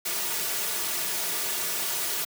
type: noise with comb filter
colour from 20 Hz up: white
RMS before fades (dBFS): -29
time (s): 0.05-2.25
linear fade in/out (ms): 10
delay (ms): 3.8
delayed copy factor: -0.7
effects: high-pass 200 Hz 12 dB/octave